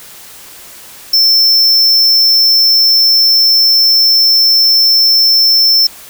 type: tone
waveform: square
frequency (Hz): 5340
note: E8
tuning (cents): +22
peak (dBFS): -6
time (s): 1.13-5.87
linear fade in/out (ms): 5
effects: white hiss -34 dBFS RMS until 6.09 s